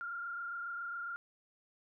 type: tone with frequency modulation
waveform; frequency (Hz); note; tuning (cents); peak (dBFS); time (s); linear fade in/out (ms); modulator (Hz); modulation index
sine; 1396.9; F6; 0; -38; 0.01-1.16; 0; 27.3; 1.1
effects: none